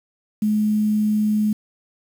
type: tone with quantisation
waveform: sine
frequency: 212.4 Hz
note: G#3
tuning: 39 cents sharp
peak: -16 dBFS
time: 0.42-1.53 s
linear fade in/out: 5 ms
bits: 7
effects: none